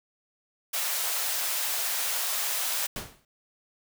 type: high-pass noise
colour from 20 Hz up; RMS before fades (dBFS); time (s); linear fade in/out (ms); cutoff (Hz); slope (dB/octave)
white; -29; 0.73-2.87; 10; 540; 24
type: noise with exponential decay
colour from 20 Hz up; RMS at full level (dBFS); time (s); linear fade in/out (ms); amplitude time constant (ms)
pink; -31; 2.96-3.25; 2; 62
effects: none